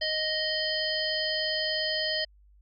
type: harmonic tone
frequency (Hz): 622.3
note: D#5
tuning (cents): 0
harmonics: 1 / 3 / 5 / 7 / 8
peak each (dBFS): -33 / -33 / -33 / -33 / -33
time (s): 0.01-2.25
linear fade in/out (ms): 10
effects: added 50 Hz sine -55 dBFS peak until 2.61 s